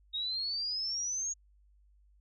sine exponential sweep, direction up, 3729 to 6700 Hz, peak -32 dBFS, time 0.13-1.34 s, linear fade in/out 20 ms, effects added 50 Hz sine -61 dBFS peak until 2.2 s

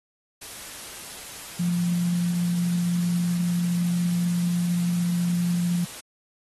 sine tone in noise, 174.61 Hz, F3, in tune, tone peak -21 dBFS, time 1.59-5.85 s, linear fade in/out 10 ms, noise white, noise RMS -39 dBFS, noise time 0.41-6.01 s, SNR +15 dB, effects AAC 32 kbps

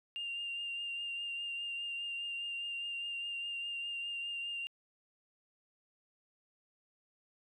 sine tone with vibrato, 2794 Hz, F7, in tune, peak -36 dBFS, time 0.16-4.67 s, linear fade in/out 0 ms, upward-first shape triangle, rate 4.9 Hz, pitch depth 22 cents each way, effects tanh soft clip ceiling -32 dBFS + 13-bit

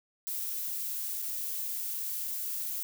violet noise with dropouts, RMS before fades -35 dBFS, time 0.27-2.83 s, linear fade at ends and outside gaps 0 ms, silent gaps 1.22-1.224 s, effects none

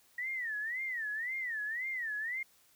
sine tone with vibrato, 1889 Hz, A#6, 22 cents sharp, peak -34 dBFS, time 0.18-2.43 s, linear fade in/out 5 ms, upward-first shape sine, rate 1.9 Hz, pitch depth 200 cents each way, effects white hiss -66 dBFS RMS until 2.75 s

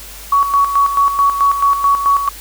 sine tone with tremolo, 1123 Hz, C#6, 22 cents sharp, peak -8 dBFS, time 0.32-2.29 s, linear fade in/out 5 ms, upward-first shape square, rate 4.6 Hz, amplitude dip 60%, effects added 50 Hz sine -36 dBFS peak until 2.4 s + white hiss -34 dBFS RMS until 2.4 s

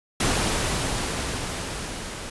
pink noise with level ramp, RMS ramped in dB -22 to -35 dBFS, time 0.2-2.3 s, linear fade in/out 5 ms, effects resampled to 24000 Hz

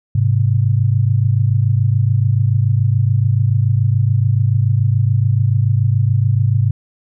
sine tone pair together, 103.82 / 130.81 Hz, G#2 / C3, 0 / 0 cents, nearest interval major third, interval 400 cents, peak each -13 / -15 dBFS, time 0.15-6.71 s, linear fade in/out 5 ms, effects none

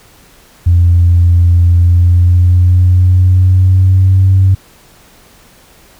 sine tone with pitch glide, 86.7 to 95.09 Hz, F2 to F#2, -12 to +48 cents, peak -3 dBFS, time 0.66-4.55 s, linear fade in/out 10 ms, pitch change +160 cents, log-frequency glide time 1.76-4.28 s, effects tanh soft clip ceiling 0 dBFS + pink hiss -43 dBFS RMS until 5.99 s

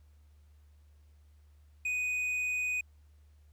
sine tone with tanh clipping, 2489 Hz, D#7, in tune, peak -31 dBFS, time 1.85-2.81 s, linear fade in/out 5 ms, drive 6 dB, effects added 74 Hz sine -57 dBFS peak until 3.52 s + pink hiss -75 dBFS RMS until 3.52 s

